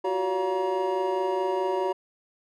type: tone cluster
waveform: triangle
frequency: 352.2 / 376.9 / 567 / 708 / 949 Hz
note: F4 / F#4 / C#5 / F5 / A#5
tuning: +15 / +32 / +39 / +23 / +31 cents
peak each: -34 / -25 / -29 / -33 / -28 dBFS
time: 0.04-1.93 s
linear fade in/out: 10 ms
effects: none